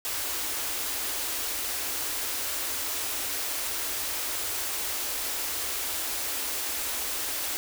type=band-stop noise; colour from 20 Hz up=white; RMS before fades=-31 dBFS; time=0.05-7.57 s; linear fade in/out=0 ms; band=100 to 250 Hz; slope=96 dB/octave; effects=none